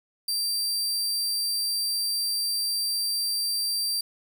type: tone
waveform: sawtooth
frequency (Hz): 4699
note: D8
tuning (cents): 0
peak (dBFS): -22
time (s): 0.28-4.01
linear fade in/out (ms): 5
effects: 9-bit